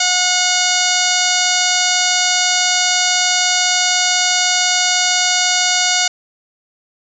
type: harmonic tone with a mistuned harmonic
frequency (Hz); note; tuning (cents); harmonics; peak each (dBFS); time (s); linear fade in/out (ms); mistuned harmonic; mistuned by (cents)
726; F#5; -33; 1 / 2 / 3 / 4 / 5 / 6 / 7 / 8 / 9 / 10; -22 / -22 / -22 / -22 / -22 / -22 / -22 / -22 / -22 / -22; 0-6.08; 5; 7; -86
effects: none